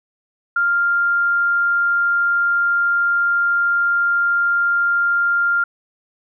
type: tone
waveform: sine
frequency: 1396.9 Hz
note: F6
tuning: in tune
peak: -14 dBFS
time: 0.56-5.64 s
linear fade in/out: 5 ms
effects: none